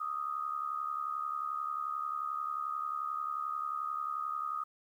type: tone with amplitude modulation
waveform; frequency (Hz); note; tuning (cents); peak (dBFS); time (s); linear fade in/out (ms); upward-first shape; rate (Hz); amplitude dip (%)
sine; 1244.5; D#6; 0; -30; 0-4.64; 10; sine; 71.3; 75
effects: 11-bit